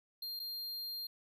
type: tone with dropouts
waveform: square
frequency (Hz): 4200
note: C8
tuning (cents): +6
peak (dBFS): -40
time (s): 0.22-1.07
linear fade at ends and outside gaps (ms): 5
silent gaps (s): 0.394-0.398
effects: none